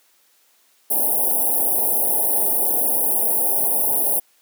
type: band-stop noise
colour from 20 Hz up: white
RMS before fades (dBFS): -19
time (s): 0.9-4.2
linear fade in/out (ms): 10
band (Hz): 900 to 9500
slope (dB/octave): 96
effects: white hiss -59 dBFS RMS until 4.41 s + high-pass 300 Hz 12 dB/octave